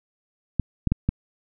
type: clicks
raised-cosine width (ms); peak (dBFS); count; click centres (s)
5; -8; 4; 0.597 / 0.873 / 0.92 / 1.09
effects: none